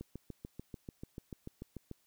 click train, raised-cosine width 3 ms, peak -30 dBFS, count 14, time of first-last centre 0.01-1.913 s, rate 6.83 Hz, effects white hiss -73 dBFS RMS until 2.06 s

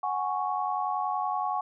sine chord, F# suspended second, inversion none, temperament equal, 740 / 830.6 / 1108.7 Hz, F#5 / G#5 / C#6, 0 / 0 / 0 cents, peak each -31 dBFS, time 0.03-1.61 s, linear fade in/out 5 ms, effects none

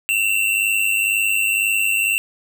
square tone pair together, 2657 / 2759 Hz, E7 / F7, +13 / -22 cents, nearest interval minor second, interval 65 cents, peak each -20 dBFS, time 0.09-2.18 s, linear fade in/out 0 ms, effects none

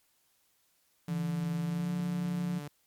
sine tone with pitch glide, 168.9 to 177.4 Hz, E3 to F3, +42 to +27 cents, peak -30 dBFS, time 1.08-2.6 s, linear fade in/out 20 ms, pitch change +85 cents, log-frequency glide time 1.66-1.9 s
sawtooth tone, 145.9 Hz, D3, 11 cents flat, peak -35 dBFS, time 1.08-2.68 s, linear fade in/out 2 ms
effects white hiss -71 dBFS RMS until 2.86 s + MP3 96 kbps

